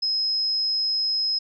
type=tone; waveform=sine; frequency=5120 Hz; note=D#8; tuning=49 cents sharp; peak=-21 dBFS; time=0.02-1.39 s; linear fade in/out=10 ms; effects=none